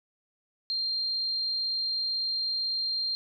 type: tone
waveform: sine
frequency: 4186 Hz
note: C8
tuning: in tune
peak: -27 dBFS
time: 0.7-3.15 s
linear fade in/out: 0 ms
effects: none